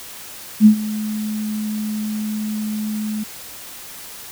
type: tone with ADSR envelope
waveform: sine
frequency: 213.9 Hz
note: A3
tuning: 49 cents flat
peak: -3 dBFS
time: 0.6-3.24 s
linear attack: 57 ms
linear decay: 93 ms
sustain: -18 dB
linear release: 11 ms
effects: white hiss -36 dBFS RMS until 4.31 s